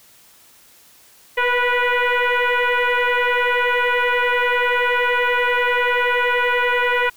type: tone with frequency modulation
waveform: sine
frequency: 484.8 Hz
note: B4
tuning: 32 cents flat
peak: -15 dBFS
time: 1.37-7.1 s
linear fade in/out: 10 ms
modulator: 490 Hz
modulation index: 4.2
effects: white hiss -50 dBFS RMS until 7.16 s